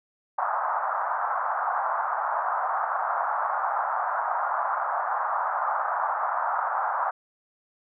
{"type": "band-pass noise", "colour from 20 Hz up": "pink", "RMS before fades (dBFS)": -27, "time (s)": [0.38, 7.11], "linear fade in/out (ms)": 5, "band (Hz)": [700, 1400], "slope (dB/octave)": 48, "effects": []}